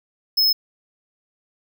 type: tone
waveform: square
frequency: 5180 Hz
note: E8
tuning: 31 cents flat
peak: -15 dBFS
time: 0.37-0.53 s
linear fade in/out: 10 ms
effects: none